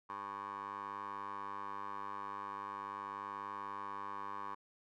15% pulse tone with band-pass filter, 100.4 Hz, G2, 42 cents sharp, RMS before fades -44 dBFS, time 0.09-4.55 s, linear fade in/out 10 ms, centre 1100 Hz, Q 5.9, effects none

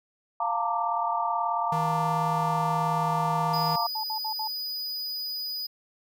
sine chord, Bb major seventh, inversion second, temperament equal with one note detuned, 698.5 / 893.8 / 932.3 / 1174.7 Hz, F5 / A5 / Bb5 / D6, 0 / +27 / 0 / 0 cents, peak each -30 dBFS, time 0.4-3.87 s, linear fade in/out 5 ms
square tone with vibrato, 158.8 Hz, D#3, 36 cents sharp, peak -30 dBFS, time 1.72-3.76 s, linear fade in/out 5 ms, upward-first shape sine, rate 18 Hz, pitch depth 8 cents each way
square tone, 4955 Hz, D#8, 8 cents flat, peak -31 dBFS, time 3.53-5.67 s, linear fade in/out 10 ms
sine tone bursts, 870 Hz, A5, 20 cents flat, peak -30 dBFS, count 4, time 3.95-4.477 s, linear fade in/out 5 ms, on 86 ms, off 61 ms
effects none

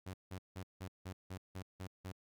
sawtooth tone bursts, 93.4 Hz, F#2, 17 cents sharp, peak -39 dBFS, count 9, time 0.06-2.122 s, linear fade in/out 10 ms, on 78 ms, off 170 ms, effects none

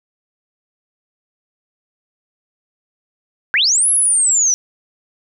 sine linear two-way sweep, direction up then down, 1453 to 11090 to 5760 Hz, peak -11 dBFS, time 3.54-4.54 s, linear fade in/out 0 ms, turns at 3.9 s, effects none

